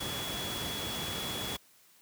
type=tone in noise; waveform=sine; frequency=3369 Hz; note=G#7; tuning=24 cents sharp; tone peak=-38 dBFS; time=0-1.57 s; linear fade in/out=10 ms; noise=pink; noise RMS=-37 dBFS; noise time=0-1.57 s; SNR=-4 dB; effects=white hiss -62 dBFS RMS until 2.01 s + high-pass 80 Hz 12 dB/octave